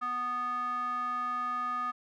square tone with band-pass filter, 246.9 Hz, B3, in tune, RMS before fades -33 dBFS, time 0.01-1.92 s, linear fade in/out 20 ms, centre 1300 Hz, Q 9.4, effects none

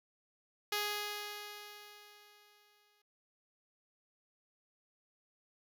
5% pulse tone with exponential decay, 415.3 Hz, G#4, in tune, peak -21 dBFS, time 0.72-3.02 s, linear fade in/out 5 ms, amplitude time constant 500 ms, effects none

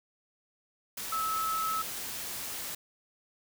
sine tone in noise, 1299 Hz, E6, 26 cents flat, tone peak -29 dBFS, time 1.12-1.82 s, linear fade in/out 5 ms, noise white, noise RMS -38 dBFS, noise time 0.97-2.75 s, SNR +6 dB, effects none

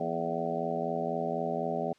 harmonic tone with a mistuned harmonic, 84 Hz, E2, 33 cents sharp, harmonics 2 / 3 / 4 / 5 / 6 / 7 / 8 / 9, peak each -38 / -38 / -43 / -36 / -43 / -36 / -36 / -36 dBFS, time 0-1.93 s, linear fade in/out 5 ms, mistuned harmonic 3, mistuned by -59 cents, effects white hiss -65 dBFS RMS until 1.98 s + low-pass 5000 Hz 12 dB/octave

